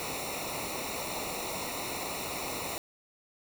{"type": "noise with comb filter", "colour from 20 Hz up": "pink", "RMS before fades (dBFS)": -36, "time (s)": [0, 2.78], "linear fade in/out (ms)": 0, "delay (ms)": 0.62, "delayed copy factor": -0.85, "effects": []}